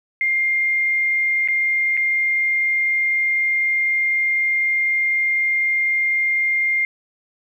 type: tone with dropouts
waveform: sine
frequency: 2112 Hz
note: C7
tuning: 16 cents sharp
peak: -16 dBFS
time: 0.21-6.85 s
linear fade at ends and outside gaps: 1 ms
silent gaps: 1.476-1.485 / 1.969-1.974 s
effects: 9-bit